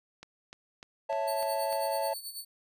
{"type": "click train", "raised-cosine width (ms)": 0.2, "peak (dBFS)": -28, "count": 6, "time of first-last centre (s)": [0.23, 1.727], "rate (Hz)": 3.34}
{"type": "chord", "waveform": "triangle", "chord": "A major", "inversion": "first", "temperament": "equal", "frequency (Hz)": [554.4, 659.3, 880], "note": ["C#5", "E5", "A5"], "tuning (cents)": [0, 0, 0], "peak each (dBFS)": -31, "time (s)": [1.09, 2.14], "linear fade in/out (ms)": 10}
{"type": "tone with tremolo", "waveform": "15% pulse", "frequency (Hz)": 4470, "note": "C#8", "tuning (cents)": 14, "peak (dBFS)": -30, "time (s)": [1.27, 2.45], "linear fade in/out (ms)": 10, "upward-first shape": "sine", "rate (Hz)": 9.2, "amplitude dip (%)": 70}
{"effects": []}